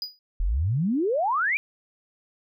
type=tone with exponential decay; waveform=triangle; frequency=4925 Hz; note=D#8; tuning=19 cents flat; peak=-24 dBFS; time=0.02-0.19 s; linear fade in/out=1 ms; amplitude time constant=36 ms
type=exponential sweep; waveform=sine; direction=up; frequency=37.36 to 2443 Hz; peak=-21 dBFS; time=0.4-1.57 s; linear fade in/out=0 ms
effects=none